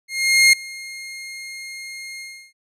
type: tone with ADSR envelope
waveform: sawtooth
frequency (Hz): 2134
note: C7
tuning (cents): +34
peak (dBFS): -5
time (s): 0.08-2.53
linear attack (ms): 450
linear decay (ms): 4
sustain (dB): -23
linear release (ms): 330
effects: low-pass 11000 Hz 12 dB/octave